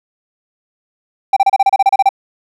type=tone bursts; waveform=triangle; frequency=784 Hz; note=G5; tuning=in tune; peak=-4 dBFS; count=12; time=1.33-2.091 s; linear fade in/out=5 ms; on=35 ms; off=31 ms; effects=none